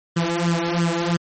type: tone with flanger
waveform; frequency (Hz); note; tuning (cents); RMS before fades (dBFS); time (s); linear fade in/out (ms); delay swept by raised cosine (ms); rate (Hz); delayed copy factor
sawtooth; 170.1; F3; -45; -21; 0.16-1.17; 10; 0.62 to 3.62; 3; +0.8
effects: MP3 32 kbps